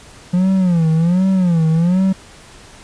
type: tone with vibrato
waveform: triangle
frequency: 174.61 Hz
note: F3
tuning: in tune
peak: -9 dBFS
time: 0.33-2.13 s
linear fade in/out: 10 ms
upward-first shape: sine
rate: 1.3 Hz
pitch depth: 160 cents each way
effects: pink hiss -41 dBFS RMS until 2.83 s + resampled to 22050 Hz